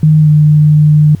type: tone with pitch glide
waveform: sine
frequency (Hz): 154.4 to 151.05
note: D#3 to D3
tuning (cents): -13 to +49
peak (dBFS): -3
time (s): 0.03-1.15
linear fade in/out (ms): 2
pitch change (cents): -38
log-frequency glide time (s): 0.2-0.29
effects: added 93 Hz sine -27 dBFS peak until 1.2 s + pink hiss -45 dBFS RMS until 1.2 s